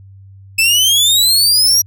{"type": "exponential sweep", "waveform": "sawtooth", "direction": "up", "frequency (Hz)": [2600, 5800], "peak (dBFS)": -6, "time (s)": [0.58, 1.82], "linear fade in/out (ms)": 10, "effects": ["added 97 Hz sine -36 dBFS peak until 1.86 s"]}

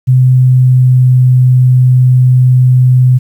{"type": "tone with pitch glide", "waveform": "sine", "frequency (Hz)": [128.1, 126.99], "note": ["C3", "B2"], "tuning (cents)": [-36, 49], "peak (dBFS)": -3, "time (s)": [0.07, 3.19], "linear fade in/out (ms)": 20, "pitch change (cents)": -15, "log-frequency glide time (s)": [0.31, 1.17], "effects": ["7-bit"]}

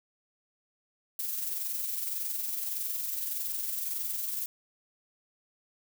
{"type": "noise with amplitude modulation", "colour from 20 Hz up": "violet", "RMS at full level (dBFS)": -32, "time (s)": [1.19, 4.46], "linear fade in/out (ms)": 2, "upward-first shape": "sine", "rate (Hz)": 21.7, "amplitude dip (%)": 40, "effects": []}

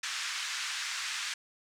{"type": "band-pass noise", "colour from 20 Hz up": "pink", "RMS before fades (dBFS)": -36, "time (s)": [0.03, 1.34], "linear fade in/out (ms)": 5, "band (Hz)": [1400, 7400], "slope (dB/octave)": 24, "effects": []}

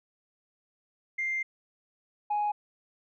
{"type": "tone pair in turn", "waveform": "sine", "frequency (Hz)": [2099, 833], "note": ["C7", "G#5"], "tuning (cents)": [5, 5], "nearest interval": "octave + major third", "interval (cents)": 1600, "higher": "first", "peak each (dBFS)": [-27, -24], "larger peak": "second", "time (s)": [[1.18, 1.43], [2.3, 2.52]], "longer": "first", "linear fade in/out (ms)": 10, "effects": ["tanh soft clip ceiling -23 dBFS"]}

